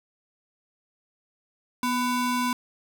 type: ring-modulated tone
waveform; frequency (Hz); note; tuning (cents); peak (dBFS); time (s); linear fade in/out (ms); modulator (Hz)
square; 622.3; D#5; 0; -21; 1.83-2.53; 2; 377
effects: none